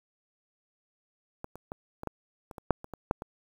clicks, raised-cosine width 1 ms, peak -23 / -29 / -22 / -24 / -18 / -29 / -27 / -7 / -27 / -25 / -11 / -23 dBFS, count 12, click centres 1.444 / 1.556 / 1.719 / 2.034 / 2.073 / 2.512 / 2.582 / 2.707 / 2.844 / 2.937 / 3.111 / 3.221 s, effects 8-bit

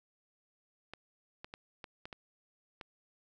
clicks, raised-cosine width 0.3 ms, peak -28 dBFS, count 7, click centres 0.936 / 1.445 / 1.539 / 1.842 / 2.055 / 2.128 / 2.812 s, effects none

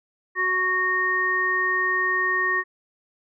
harmonic tone, 370 Hz, F#4, in tune, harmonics 1 / 3 / 5, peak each -31 / -26 / -21 dBFS, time 0.35-2.64 s, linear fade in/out 50 ms, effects none

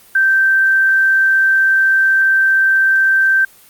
sine tone, 1561 Hz, G6, 8 cents flat, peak -9 dBFS, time 0.15-3.45 s, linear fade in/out 5 ms, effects white hiss -45 dBFS RMS until 3.69 s + Opus 32 kbps

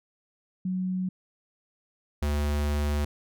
sine / square tone pair in turn, 185 / 73.42 Hz, F#3 / D2, 0 / 0 cents, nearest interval octave + major third, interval 1600 cents, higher first, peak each -26 / -25 dBFS, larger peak second, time 0.65-1.09 / 2.22-3.05 s, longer second, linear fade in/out 5 ms, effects none

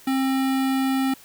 square tone with notch filter, 266.1 Hz, C4, 29 cents sharp, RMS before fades -22 dBFS, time 0.07-1.14 s, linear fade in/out 5 ms, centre 6100 Hz, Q 1.9, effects white hiss -49 dBFS RMS until 1.24 s

